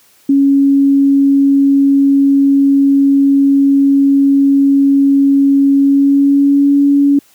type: tone with pitch glide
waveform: sine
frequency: 277.2 to 282.5 Hz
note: C#4 to C#4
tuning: 0 to +33 cents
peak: -6 dBFS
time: 0.29-7.19 s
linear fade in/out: 5 ms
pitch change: +33 cents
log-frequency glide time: 5.77-6.76 s
effects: white hiss -49 dBFS RMS until 7.34 s + high-pass 80 Hz 12 dB/octave